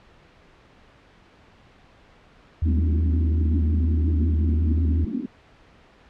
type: tone with vibrato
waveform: sine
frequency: 79 Hz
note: D#2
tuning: 27 cents sharp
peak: -18 dBFS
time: 2.62-5.05 s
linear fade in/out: 5 ms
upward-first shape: sine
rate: 5.6 Hz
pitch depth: 35 cents each way
type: band-pass noise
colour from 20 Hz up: pink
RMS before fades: -30 dBFS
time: 2.65-5.26 s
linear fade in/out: 5 ms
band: 200 to 310 Hz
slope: 48 dB/octave
effects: pink hiss -53 dBFS RMS until 6.09 s + low-pass 3000 Hz 12 dB/octave